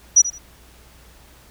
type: tone with echo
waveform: sine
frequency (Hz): 5840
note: F#8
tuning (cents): -24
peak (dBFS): -7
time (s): 0.16-0.22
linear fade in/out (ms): 10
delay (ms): 83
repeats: 2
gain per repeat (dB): -14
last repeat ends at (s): 0.386
effects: added 60 Hz sine -50 dBFS peak until 1.5 s + pink hiss -50 dBFS RMS until 1.5 s